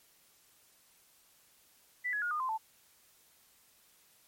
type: tone with pitch steps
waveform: sine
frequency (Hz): 1980 / 1684.3 / 1432.8 / 1218.8 / 1036.8 / 882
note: B6 / G#6 / F6 / D#6 / C6 / A5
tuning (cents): +4 / +24 / +44 / -36 / -16 / +4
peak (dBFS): -31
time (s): 2.04-2.58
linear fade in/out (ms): 20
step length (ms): 90
effects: white hiss -65 dBFS RMS until 4.27 s + MP3 64 kbps